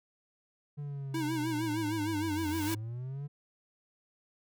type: linear two-way sweep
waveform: triangle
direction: down then up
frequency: 146.83 to 88.1 to 146.83 Hz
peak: -34 dBFS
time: 0.77-3.28 s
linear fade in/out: 20 ms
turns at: 2.53 s
type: tone with vibrato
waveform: square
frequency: 312.8 Hz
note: D#4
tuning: 9 cents sharp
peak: -32 dBFS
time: 1.14-2.75 s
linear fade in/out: 5 ms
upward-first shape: sine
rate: 6.5 Hz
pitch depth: 89 cents each way
type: noise with exponential growth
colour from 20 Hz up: white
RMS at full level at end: -38 dBFS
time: 1.91-2.74 s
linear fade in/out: 0 ms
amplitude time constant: 180 ms
effects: none